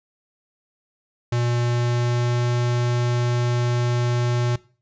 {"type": "tone with pitch glide", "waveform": "square", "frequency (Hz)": [120.2, 121.11], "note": ["B2", "B2"], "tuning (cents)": [-46, -33], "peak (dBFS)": -20, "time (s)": [1.32, 4.56], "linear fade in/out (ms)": 5, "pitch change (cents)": 13, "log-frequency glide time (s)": [1.58, 2.46], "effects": ["noise-tail reverb RT60 0.4 s tail -20 dB re dry", "resampled to 16000 Hz"]}